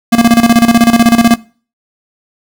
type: tone with tremolo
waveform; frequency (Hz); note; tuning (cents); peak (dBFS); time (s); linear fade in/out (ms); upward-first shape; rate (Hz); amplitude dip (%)
square; 233.1; A#3; 0; -3; 0.12-1.36; 10; square; 16; 75
effects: noise-tail reverb RT60 0.4 s tail -22 dB re dry